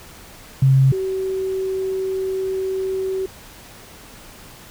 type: tone pair in turn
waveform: sine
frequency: 133.9 / 380.2 Hz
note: C3 / F#4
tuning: +40 / +47 cents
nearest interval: octave + tritone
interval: 1807 cents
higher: second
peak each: -10 / -20 dBFS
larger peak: first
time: 0.62-0.92 / 0.92-3.26 s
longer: second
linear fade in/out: 5 ms
effects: pink hiss -42 dBFS RMS until 4.7 s